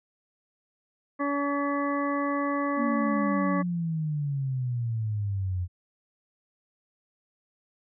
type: harmonic tone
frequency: 284.2 Hz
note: C#4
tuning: 43 cents sharp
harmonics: 1 / 2 / 3 / 4 / 6 / 7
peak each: -28 / -32 / -40 / -30 / -39 / -39 dBFS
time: 1.19-3.63 s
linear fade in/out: 20 ms
type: exponential sweep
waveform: sine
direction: down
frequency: 242.4 to 87.8 Hz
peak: -26 dBFS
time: 2.76-5.68 s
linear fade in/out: 50 ms
effects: none